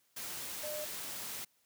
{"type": "tone in noise", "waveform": "sine", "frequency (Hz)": 603, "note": "D5", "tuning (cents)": 46, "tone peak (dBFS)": -39, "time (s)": [0.63, 0.85], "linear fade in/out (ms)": 10, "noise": "white", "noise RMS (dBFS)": -42, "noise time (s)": [0.16, 1.45], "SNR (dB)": 0, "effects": ["white hiss -73 dBFS RMS until 1.65 s", "high-pass 80 Hz 12 dB/octave"]}